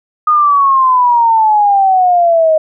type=exponential sweep; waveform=sine; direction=down; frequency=1237 to 622.3 Hz; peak=-6 dBFS; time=0.27-2.58 s; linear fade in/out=5 ms; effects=none